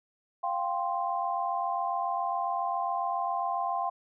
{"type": "chord", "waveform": "sine", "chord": "F suspended second", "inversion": "none", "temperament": "just", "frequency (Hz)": [698.5, 785.8, 1047.7], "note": ["F5", "G5", "C6"], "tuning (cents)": [0, 4, 2], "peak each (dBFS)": -32, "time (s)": [0.43, 3.9], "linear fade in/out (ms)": 10, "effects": []}